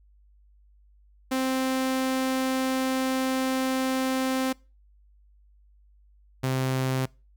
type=tone pair in turn; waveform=sawtooth; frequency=261.6 / 130.8 Hz; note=C4 / C3; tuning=0 / 0 cents; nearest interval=octave; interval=1200 cents; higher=first; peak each=-20 dBFS; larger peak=neither; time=1.31-4.53 / 6.43-7.06 s; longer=first; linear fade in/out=10 ms; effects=noise-tail reverb RT60 0.3 s tail -24 dB re dry + added 50 Hz sine -55 dBFS peak until 7.36 s